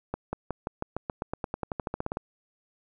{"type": "accelerating click train", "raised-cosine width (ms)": 1, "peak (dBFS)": -16, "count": 20, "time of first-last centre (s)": [0.14, 2.171], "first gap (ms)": 190, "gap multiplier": 0.93, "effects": []}